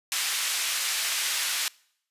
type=band-pass noise; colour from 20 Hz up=pink; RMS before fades=-28 dBFS; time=0.12-1.68 s; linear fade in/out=0 ms; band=2100 to 13000 Hz; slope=12 dB/octave; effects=noise-tail reverb RT60 0.7 s tail -25 dB re dry + resampled to 32000 Hz